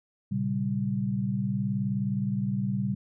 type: chord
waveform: sine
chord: G diminished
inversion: first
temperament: equal with one note detuned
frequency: 116.54 / 135.82 / 196 Hz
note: Bb2 / Db3 / G3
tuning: 0 / -35 / 0 cents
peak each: -32 / -31 / -28 dBFS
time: 0.31-2.95 s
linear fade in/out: 10 ms
effects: none